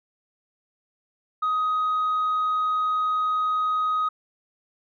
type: tone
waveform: sine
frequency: 1255 Hz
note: D#6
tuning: 15 cents sharp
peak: -19 dBFS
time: 1.42-4.09 s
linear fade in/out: 10 ms
effects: tanh soft clip ceiling -19 dBFS